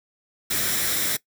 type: noise with comb filter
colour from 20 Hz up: white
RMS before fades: -24 dBFS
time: 0.5-1.17 s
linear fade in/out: 10 ms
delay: 0.54 ms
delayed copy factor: +0.5
effects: noise-tail reverb RT60 0.1 s tail -20 dB re dry + high-pass 60 Hz 12 dB/octave